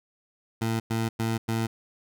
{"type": "tone bursts", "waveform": "20% pulse", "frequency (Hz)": 113, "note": "A2", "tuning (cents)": 47, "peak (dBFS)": -20, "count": 4, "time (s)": [0.61, 1.67], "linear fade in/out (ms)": 10, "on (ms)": 190, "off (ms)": 100, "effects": []}